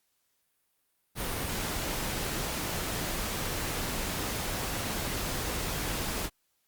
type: noise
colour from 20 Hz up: pink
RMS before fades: -33 dBFS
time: 1.15-6.3 s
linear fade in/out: 50 ms
effects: white hiss -75 dBFS RMS until 6.67 s + Opus 48 kbps